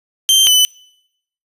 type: tone pair in turn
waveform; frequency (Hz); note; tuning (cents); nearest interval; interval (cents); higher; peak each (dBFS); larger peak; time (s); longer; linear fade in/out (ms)
sawtooth; 3136 / 3004; G7 / F#7; 0 / +26; minor second; 74; first; -5; neither; 0.29-0.47 / 0.47-0.65; neither; 0
effects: noise-tail reverb RT60 0.8 s tail -26 dB re dry + resampled to 32000 Hz